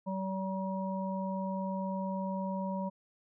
harmonic tone, 190.8 Hz, G3, 47 cents flat, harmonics 1 / 3 / 5, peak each -34 / -39 / -39 dBFS, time 0.06-2.9 s, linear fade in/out 20 ms, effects none

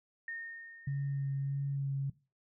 sine tone with exponential decay, 1836 Hz, A#6, 27 cents flat, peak -37 dBFS, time 0.28-1.76 s, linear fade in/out 2 ms, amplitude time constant 320 ms
sine tone with vibrato, 138.59 Hz, C#3, in tune, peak -31 dBFS, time 0.87-2.1 s, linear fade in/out 5 ms, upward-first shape sine, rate 1.6 Hz, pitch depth 15 cents each way
effects noise-tail reverb RT60 0.3 s tail -19 dB re dry

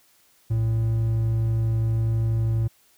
triangle tone pair together, 60.34 / 112.6 Hz, B1 / A2, -40 / +40 cents, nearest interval major seventh, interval 1080 cents, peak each -30 / -18 dBFS, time 0.5-2.68 s, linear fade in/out 10 ms, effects white hiss -60 dBFS RMS until 2.97 s

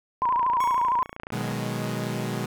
click train, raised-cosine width 0.5 ms, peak -20 dBFS, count 38, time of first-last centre 0.22-1.514 s, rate 28.6 Hz
sine tone with vibrato, 990 Hz, B5, 4 cents sharp, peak -20 dBFS, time 0.22-1.03 s, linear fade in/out 0 ms, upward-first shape sine, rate 13 Hz, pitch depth 99 cents each way
25% pulse tone with exponential decay, 1108.7 Hz, C#6, in tune, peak -27 dBFS, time 0.6-1.16 s, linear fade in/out 5 ms, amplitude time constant 120 ms
sawtooth chord, G# minor seventh, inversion first, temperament equal, 123.47 / 155.56 / 185 / 207.7 Hz, B2 / D#3 / F#3 / G#3, 0 / 0 / 0 / 0 cents, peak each -27 / -30 / -32 / -28 dBFS, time 1.32-2.46 s, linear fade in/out 5 ms
effects none

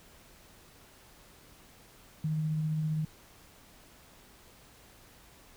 sine tone with tremolo, 155.56 Hz, D#3, in tune, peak -27 dBFS, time 2.24-3.05 s, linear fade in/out 5 ms, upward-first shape triangle, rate 15 Hz, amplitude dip 25%, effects pink hiss -57 dBFS RMS until 5.56 s

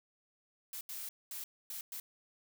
blue noise bursts at uneven times, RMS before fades -43 dBFS, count 5, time 0.73-0.81 / 0.89-1.09 / 1.31-1.44 / 1.7-1.81 / 1.92-2 s, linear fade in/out 2 ms, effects none

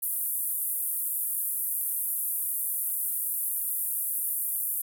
white band-pass noise, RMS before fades -30 dBFS, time 0.02-4.82 s, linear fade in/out 10 ms, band 9800 to 15000 Hz, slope 48 dB/octave, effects none

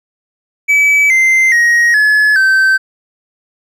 triangle tone with pitch steps, 2293 / 2079 / 1884.1 / 1707.9 / 1548.2 Hz, D7 / C7 / A#6 / G#6 / G6, -42 / -12 / +18 / +48 / -22 cents, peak -5 dBFS, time 0.68-2.78 s, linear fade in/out 20 ms, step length 420 ms, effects none

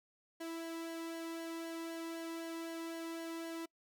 sawtooth tone with flanger, 330 Hz, E4, 2 cents sharp, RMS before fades -43 dBFS, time 0.4-3.66 s, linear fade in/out 10 ms, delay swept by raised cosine 0.8 to 1.35 ms, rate 3.9 Hz, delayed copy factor -0.55, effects noise-tail reverb RT60 0.1 s tail -25 dB re dry

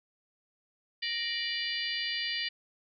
harmonic tone with a mistuned harmonic, 587.3 Hz, D5, in tune, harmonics 3 / 4 / 5 / 6 / 7 / 8, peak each -37 / -39 / -36 / -40 / -41 / -37 dBFS, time 1.02-2.49 s, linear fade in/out 10 ms, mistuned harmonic 3, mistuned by +100 cents, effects none

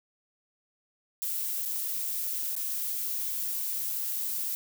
violet noise with dropouts, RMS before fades -32 dBFS, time 1.22-4.55 s, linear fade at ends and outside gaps 0 ms, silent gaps 1.652-1.658 / 2.553-2.564 s, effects none

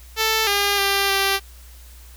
5% pulse tone with pitch steps, 441.4 / 403.7 / 396.2 / 391.9 Hz, A4 / G#4 / G4 / G4, +5 / -49 / +18 / 0 cents, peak -6 dBFS, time 0.16-1.4 s, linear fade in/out 50 ms, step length 310 ms, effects added 60 Hz sine -41 dBFS peak until 2.16 s + white hiss -49 dBFS RMS until 2.16 s

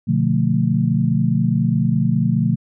sine chord, B half-diminished seventh, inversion none, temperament just, 123.47 / 148.16 / 177.8 / 222.2 Hz, B2 / D3 / F3 / A3, 0 / +16 / +31 / +17 cents, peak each -20 dBFS, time 0.07-2.56 s, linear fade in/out 20 ms, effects none

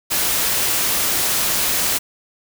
white noise, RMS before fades -19 dBFS, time 0.1-1.99 s, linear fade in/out 20 ms, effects none

